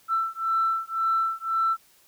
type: beating tone pair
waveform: sine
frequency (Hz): 1333 / 1334.9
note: E6 / E6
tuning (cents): +19 / +21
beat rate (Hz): 1.9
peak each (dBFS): -25 / -25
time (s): 0.08-1.77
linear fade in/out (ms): 50
effects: tanh soft clip ceiling -15 dBFS + white hiss -59 dBFS RMS until 2.07 s